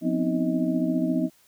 sine tone cluster, 177.3 / 250.4 / 265 / 315.5 / 630 Hz, F3 / B3 / C4 / D#4 / D#5, +26 / +24 / +22 / +24 / +21 cents, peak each -29 / -26 / -28 / -27 / -33 dBFS, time 0.01-1.3 s, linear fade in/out 50 ms, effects white hiss -60 dBFS RMS until 1.47 s

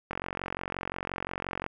click train, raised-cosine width 0.5 ms, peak -17 dBFS, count 72, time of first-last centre 0.11-1.664 s, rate 45.7 Hz, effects none

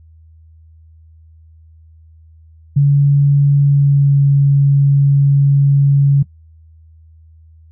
sine tone with pitch glide, 141.8 to 140.17 Hz, C#3 to C#3, +40 to +20 cents, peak -7 dBFS, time 2.76-6.23 s, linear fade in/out 10 ms, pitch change -20 cents, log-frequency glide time 3.59-4.21 s, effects noise-tail reverb RT60 0.1 s tail -19 dB re dry + added 80 Hz sine -41 dBFS peak until 7.71 s

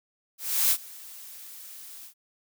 blue noise with ADSR envelope, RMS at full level -21 dBFS, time 0.38-2.14 s, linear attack 330 ms, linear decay 61 ms, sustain -23 dB, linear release 91 ms, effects none

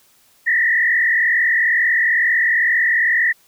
sine tone with frequency modulation, 1882 Hz, A#6, 16 cents sharp, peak -13 dBFS, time 0.46-3.33 s, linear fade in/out 20 ms, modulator 42.2 Hz, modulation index 2.3, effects white hiss -55 dBFS RMS until 3.47 s

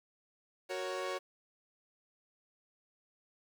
sawtooth chord, F# major, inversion none, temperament equal, 370 / 466.2 / 554.4 Hz, F#4 / A#4 / C#5, 0 / 0 / 0 cents, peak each -36 / -40 / -35 dBFS, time 0.69-1.19 s, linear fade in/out 20 ms, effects low-pass 7000 Hz 12 dB/octave + 10-bit

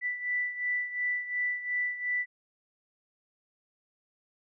sine beating tone pair, 1975.5 / 1978.3 Hz, B6 / B6, 0 / +2 cents, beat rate 2.8 Hz, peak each -30 / -35 dBFS, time 0.01-2.26 s, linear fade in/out 50 ms, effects none

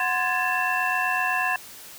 sine tone cluster, 736 / 1036 / 1663 / 1751 / 2683 Hz, F#5 / C6 / G#6 / A6 / E7, -9 / -17 / +2 / -9 / +30 cents, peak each -28 dBFS, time 0-1.56 s, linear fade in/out 2 ms, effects white hiss -43 dBFS RMS until 1.98 s

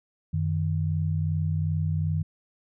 sine tone pair together, 92.91 / 155.56 Hz, F#2 / D#3, +8 / 0 cents, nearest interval major sixth, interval 892 cents, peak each -26 / -26 dBFS, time 0.33-2.23 s, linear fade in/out 10 ms, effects none

